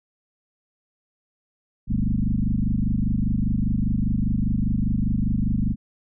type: tone with frequency modulation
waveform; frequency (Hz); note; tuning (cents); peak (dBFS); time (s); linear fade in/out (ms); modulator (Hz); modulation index
sine; 120; B2; -49; -19; 1.87-5.76; 50; 25; 4.8
effects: none